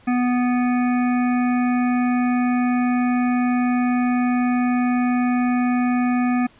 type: harmonic tone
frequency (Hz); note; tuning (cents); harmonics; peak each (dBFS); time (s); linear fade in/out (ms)
246.9; B3; 0; 1 / 3 / 5 / 7 / 9 / 10; -17 / -27 / -31 / -34 / -36 / -37; 0.07-6.47; 10
effects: pink hiss -52 dBFS RMS until 6.59 s + resampled to 8000 Hz